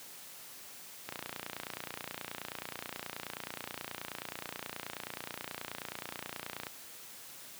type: click train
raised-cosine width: 0.3 ms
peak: -22 dBFS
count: 165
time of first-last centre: 1.09-6.668 s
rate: 29.4 Hz
effects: white hiss -50 dBFS RMS until 7.59 s + high-pass 100 Hz 12 dB/octave